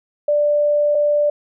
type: tone pair in turn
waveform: sine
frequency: 589 / 589 Hz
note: D5 / D5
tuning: +5 / +5 cents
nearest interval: unison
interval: 0 cents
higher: neither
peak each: -13 dBFS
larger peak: neither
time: 0.28-0.95 / 0.95-1.3 s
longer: first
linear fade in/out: 5 ms
effects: none